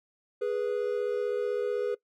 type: tone pair together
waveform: triangle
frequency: 415.3 / 491.1 Hz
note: G#4 / B4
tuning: 0 / -10 cents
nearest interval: minor third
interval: 290 cents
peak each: -28 dBFS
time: 0.41-1.95 s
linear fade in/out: 10 ms
effects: noise-tail reverb RT60 0.1 s tail -20 dB re dry